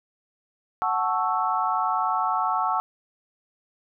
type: chord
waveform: sine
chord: F# minor seventh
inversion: none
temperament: equal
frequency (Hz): 740 / 880 / 1108.7 / 1318.5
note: F#5 / A5 / C#6 / E6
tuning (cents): 0 / 0 / 0 / 0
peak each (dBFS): -27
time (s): 0.82-2.8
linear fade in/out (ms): 0
effects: none